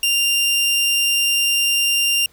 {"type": "tone", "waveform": "sawtooth", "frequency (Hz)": 2790, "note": "F7", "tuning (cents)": -2, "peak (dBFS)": -12, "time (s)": [0.03, 2.26], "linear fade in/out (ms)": 2, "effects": ["pink hiss -53 dBFS RMS until 2.32 s"]}